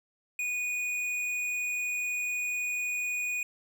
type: tone with hard clipping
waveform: sine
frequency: 2467 Hz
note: D#7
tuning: 15 cents flat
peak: -31 dBFS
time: 0.39-3.43 s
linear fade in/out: 2 ms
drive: 10 dB
effects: none